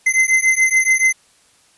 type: beating tone pair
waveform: square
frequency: 2060 / 2067 Hz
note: C7 / C7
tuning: -28 / -22 cents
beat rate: 7 Hz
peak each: -16 / -16 dBFS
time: 0.06-1.13 s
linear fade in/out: 10 ms
effects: white hiss -54 dBFS RMS until 1.77 s + resampled to 24000 Hz